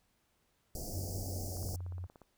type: band-stop noise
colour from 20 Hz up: pink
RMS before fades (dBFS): -42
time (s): 0.75-1.76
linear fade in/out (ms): 2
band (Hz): 780 to 4700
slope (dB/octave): 96
type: tone with pitch glide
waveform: sine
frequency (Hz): 92.5 to 89.35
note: F#2 to F2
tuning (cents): 0 to +40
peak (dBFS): -38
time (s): 0.92-2.07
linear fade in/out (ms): 20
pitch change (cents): -60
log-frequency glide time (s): 1.24-1.85
type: click train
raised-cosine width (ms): 1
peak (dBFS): -40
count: 12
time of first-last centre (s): 1.57-2.217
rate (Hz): 17
effects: pink hiss -75 dBFS RMS until 2.37 s